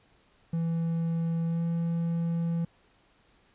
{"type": "tone with pitch glide", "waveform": "triangle", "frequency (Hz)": [165.9, 167.83], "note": ["E3", "E3"], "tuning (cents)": [11, 31], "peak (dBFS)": -24, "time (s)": [0.53, 2.65], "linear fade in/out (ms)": 5, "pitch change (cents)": 20, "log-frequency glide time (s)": [1.46, 1.62], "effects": ["pink hiss -64 dBFS RMS until 3.54 s", "resampled to 8000 Hz"]}